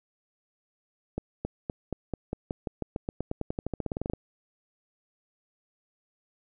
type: accelerating click train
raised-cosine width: 2 ms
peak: -17 dBFS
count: 26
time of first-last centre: 1.18-4.135 s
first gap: 270 ms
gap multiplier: 0.92
effects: none